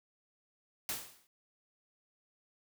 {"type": "noise with exponential decay", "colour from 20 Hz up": "white", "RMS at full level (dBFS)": -34, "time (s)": [0.89, 1.27], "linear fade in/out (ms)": 1, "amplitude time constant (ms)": 82, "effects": []}